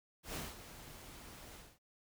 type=noise with ADSR envelope; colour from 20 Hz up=pink; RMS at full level=-41 dBFS; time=0.23-1.79 s; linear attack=120 ms; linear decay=200 ms; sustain=-12 dB; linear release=240 ms; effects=none